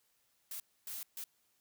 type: noise bursts at uneven times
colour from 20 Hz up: blue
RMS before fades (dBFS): -43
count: 3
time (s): 0.51-0.6 / 0.87-1.03 / 1.17-1.24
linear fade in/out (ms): 2
effects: white hiss -75 dBFS RMS until 1.6 s